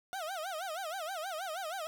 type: tone with vibrato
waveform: 30% pulse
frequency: 696 Hz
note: F5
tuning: 6 cents flat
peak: -34 dBFS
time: 0.13-1.87 s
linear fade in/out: 0 ms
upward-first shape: sine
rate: 6.3 Hz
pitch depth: 220 cents each way
effects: none